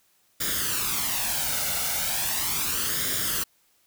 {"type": "noise with flanger", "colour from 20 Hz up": "white", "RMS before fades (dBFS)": -27, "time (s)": [0.4, 3.44], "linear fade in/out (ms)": 10, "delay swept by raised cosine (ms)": [0.57, 1.42], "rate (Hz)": 0.37, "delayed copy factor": 0.65, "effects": ["white hiss -65 dBFS RMS until 3.86 s"]}